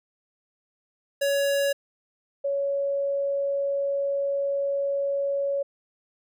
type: tone pair in turn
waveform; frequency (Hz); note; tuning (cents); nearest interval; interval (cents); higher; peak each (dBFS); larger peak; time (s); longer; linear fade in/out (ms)
square / sine; 561 / 558.8; C#5 / C#5; +21 / +14; unison; 7; first; -22 / -23; first; 1.21-1.73 / 2.44-5.63; second; 10
effects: none